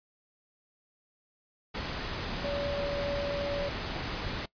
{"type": "tone in noise", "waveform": "sine", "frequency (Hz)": 570, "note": "C#5", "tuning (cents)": 48, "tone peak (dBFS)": -31, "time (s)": [2.44, 3.69], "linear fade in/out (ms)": 10, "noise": "pink", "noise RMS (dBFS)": -35, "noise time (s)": [1.74, 4.46], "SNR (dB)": 1, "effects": ["noise-tail reverb RT60 0.1 s tail -21 dB re dry", "resampled to 11025 Hz"]}